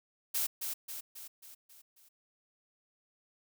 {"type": "noise with echo", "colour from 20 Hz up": "blue", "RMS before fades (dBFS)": -32, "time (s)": [0.34, 0.47], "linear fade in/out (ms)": 10, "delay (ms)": 270, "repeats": 6, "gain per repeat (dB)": -5, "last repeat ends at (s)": 2.09, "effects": []}